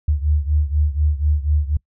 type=beating tone pair; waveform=sine; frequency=73.42 / 77.52 Hz; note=D2 / D#2; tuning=0 / -6 cents; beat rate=4.1 Hz; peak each=-17 / -20 dBFS; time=0.08-1.77 s; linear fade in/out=5 ms; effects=noise-tail reverb RT60 0.1 s tail -25 dB re dry